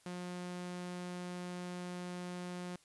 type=tone; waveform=sawtooth; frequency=178.6 Hz; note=F3; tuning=39 cents sharp; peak=-37 dBFS; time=0.06-2.76 s; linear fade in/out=2 ms; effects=white hiss -67 dBFS RMS until 2.84 s + resampled to 24000 Hz